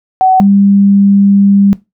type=tone pair in turn; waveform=sine; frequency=752 / 199.18 Hz; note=F#5 / G3; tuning=+28 / +28 cents; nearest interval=octave + major seventh; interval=2300 cents; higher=first; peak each=-4 dBFS; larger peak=neither; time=0.21-0.4 / 0.4-1.73 s; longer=second; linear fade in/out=0 ms; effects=noise-tail reverb RT60 0.2 s tail -18 dB re dry